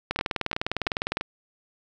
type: two click trains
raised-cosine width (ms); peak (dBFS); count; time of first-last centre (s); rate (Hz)
0.3; -9 / -12; 22 / 4; 0.11-1.171 / 0.19-1.21; 19.8 / 2.94
effects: none